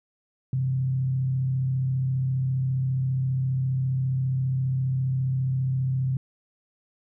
sine tone with frequency modulation, 130.8 Hz, C3, in tune, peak -22 dBFS, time 0.53-6.17 s, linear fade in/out 2 ms, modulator 34.8 Hz, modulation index 0.32, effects none

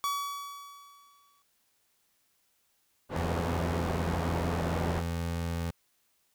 45% pulse tone with exponential decay, 1136 Hz, C#6, 42 cents sharp, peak -27 dBFS, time 0.04-1.42 s, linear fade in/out 0 ms, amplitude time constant 300 ms
white low-pass noise, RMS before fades -34 dBFS, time 3.09-5.03 s, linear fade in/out 50 ms, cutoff 780 Hz, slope 12 dB/octave
25% pulse tone, 84.3 Hz, E2, 39 cents sharp, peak -27 dBFS, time 3.15-5.71 s, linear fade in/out 10 ms
effects white hiss -72 dBFS RMS until 6.34 s

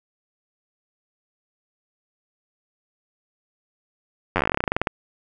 slowing click train, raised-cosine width 0.5 ms, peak -5 dBFS, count 20, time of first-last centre 4.36-4.872 s, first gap 10 ms, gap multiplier 1.1, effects none

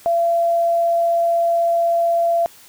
sine tone, 679 Hz, F5, 49 cents flat, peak -14 dBFS, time 0.06-2.46 s, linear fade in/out 0 ms, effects white hiss -46 dBFS RMS until 2.68 s

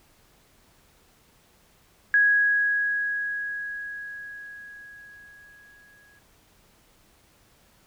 sine tone with exponential decay, 1660 Hz, G#6, 1 cent flat, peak -15 dBFS, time 2.14-6.19 s, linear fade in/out 1 ms, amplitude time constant 880 ms, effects pink hiss -60 dBFS RMS until 7.86 s

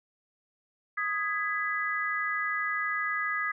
sine chord, G# minor, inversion second, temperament just, 1245.9 / 1661.2 / 1993.5 Hz, D#6 / G#6 / B6, +2 / 0 / +16 cents, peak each -32 dBFS, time 0.97-3.52 s, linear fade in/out 10 ms, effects none

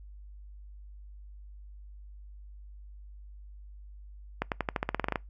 accelerating click train, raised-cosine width 0.5 ms, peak -13 dBFS, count 13, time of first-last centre 4.42-5.158 s, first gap 98 ms, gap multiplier 0.91, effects noise-tail reverb RT60 0.2 s tail -25 dB re dry + added 50 Hz sine -45 dBFS peak until 5.29 s

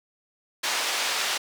white band-pass noise, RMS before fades -27 dBFS, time 0.63-1.38 s, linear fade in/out 10 ms, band 540 to 5000 Hz, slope 12 dB/octave, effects none

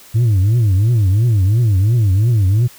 sine tone with vibrato, 106 Hz, G#2, 36 cents sharp, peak -7 dBFS, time 0.14-2.68 s, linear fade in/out 20 ms, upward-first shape triangle, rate 2.9 Hz, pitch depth 280 cents each way, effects tanh soft clip ceiling -9 dBFS + white hiss -42 dBFS RMS until 2.78 s

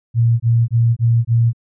sine tone bursts, 116.54 Hz, A#2, in tune, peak -10 dBFS, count 5, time 0.14-1.532 s, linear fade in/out 50 ms, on 260 ms, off 23 ms, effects none

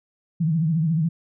sine tone with vibrato, 161.2 Hz, E3, 38 cents flat, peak -18 dBFS, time 0.4-1.09 s, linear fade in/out 10 ms, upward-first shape triangle, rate 14 Hz, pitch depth 140 cents each way, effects none

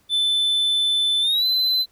triangle tone with pitch glide, 3520 to 4043 Hz, A7 to B7, 0 to +40 cents, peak -16 dBFS, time 0.09-1.86 s, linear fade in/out 50 ms, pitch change +240 cents, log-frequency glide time 1.21-1.46 s, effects pink hiss -61 dBFS RMS until 1.91 s

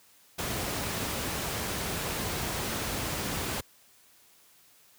pink noise, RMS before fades -32 dBFS, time 0.38-3.61 s, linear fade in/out 10 ms, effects white hiss -60 dBFS RMS until 4.98 s + high-pass 60 Hz 12 dB/octave

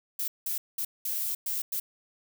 violet noise bursts at uneven times, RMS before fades -31 dBFS, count 6, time 0.19-0.28 / 0.46-0.58 / 0.78-0.85 / 1.05-1.35 / 1.46-1.62 / 1.72-1.8 s, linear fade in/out 5 ms, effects none

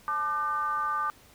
sine tone with frequency modulation, 1194 Hz, D6, 28 cents sharp, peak -26 dBFS, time 0.08-1.1 s, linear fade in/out 0 ms, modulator 326 Hz, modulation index 0.65, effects pink hiss -56 dBFS RMS until 1.34 s

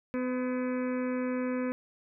harmonic tone with a mistuned harmonic, 252.6 Hz, B3, 39 cents sharp, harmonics 1 / 2 / 4 / 5 / 6 / 7 / 8 / 9 / 10, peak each -30 / -34 / -44 / -47 / -48 / -48 / -51 / -49 / -53 dBFS, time 0.14-1.72 s, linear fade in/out 0 ms, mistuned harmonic 7, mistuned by -48 cents, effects none

